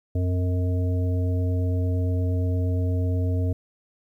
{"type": "harmonic tone with a mistuned harmonic", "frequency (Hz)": 90.9, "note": "F#2", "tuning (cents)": -30, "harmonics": [1, 3, 5, 7], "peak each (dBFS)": [-21, -31, -35, -38], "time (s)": [0.15, 3.53], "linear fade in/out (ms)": 5, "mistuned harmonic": 3, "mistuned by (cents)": -55, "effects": ["10-bit"]}